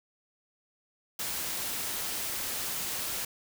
white noise, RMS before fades -34 dBFS, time 1.19-3.25 s, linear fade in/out 5 ms, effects none

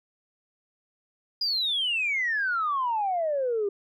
sine exponential sweep, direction down, 4949 to 392 Hz, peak -23 dBFS, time 1.41-3.69 s, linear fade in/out 5 ms, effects tanh soft clip ceiling -19 dBFS

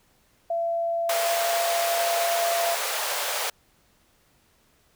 sine tone with pitch glide, 675 to 682.4 Hz, E5 to F5, +41 to -40 cents, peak -23 dBFS, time 0.5-2.75 s, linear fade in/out 5 ms, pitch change +19 cents, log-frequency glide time 1.09-1.44 s
pink high-pass noise, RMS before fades -28 dBFS, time 1.09-3.5 s, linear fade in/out 5 ms, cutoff 480 Hz, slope 48 dB/octave
effects pink hiss -63 dBFS RMS until 4.95 s

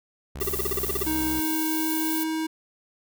sawtooth tone with vibrato, 64.7 Hz, C2, 19 cents flat, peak -30 dBFS, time 0.35-1.4 s, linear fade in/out 5 ms, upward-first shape triangle, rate 7.5 Hz, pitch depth 140 cents each way
violet noise, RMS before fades -30 dBFS, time 0.4-2.24 s, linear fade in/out 10 ms
square tone bursts, 392 Hz, G4, in tune, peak -25 dBFS, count 11, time 0.41-1.031 s, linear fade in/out 5 ms, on 21 ms, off 39 ms
square tone with pitch glide, 314.2 to 318 Hz, D#4 to D#4, +17 to +38 cents, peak -26 dBFS, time 1.06-2.47 s, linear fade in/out 10 ms, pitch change +21 cents, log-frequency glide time 1.24-2.11 s
effects none

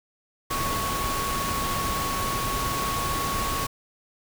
sine tone in noise, 1108.7 Hz, C#6, in tune, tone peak -28 dBFS, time 0.5-3.67 s, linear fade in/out 10 ms, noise pink, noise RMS -29 dBFS, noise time 0.5-3.67 s, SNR -2 dB, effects none

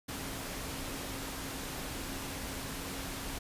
sine tone in noise, 270.1 Hz, C#4, 45 cents flat, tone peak -47 dBFS, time 0.08-3.39 s, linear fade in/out 10 ms, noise pink, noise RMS -40 dBFS, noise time 0.08-3.39 s, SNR -10 dB, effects resampled to 32000 Hz

